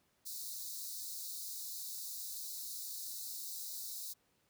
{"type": "high-pass noise", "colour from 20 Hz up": "white", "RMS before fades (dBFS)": -44, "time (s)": [0.25, 4.14], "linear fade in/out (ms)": 20, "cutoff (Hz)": 3800, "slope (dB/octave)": 96, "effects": ["pink hiss -75 dBFS RMS until 4.49 s", "high-pass 80 Hz 12 dB/octave"]}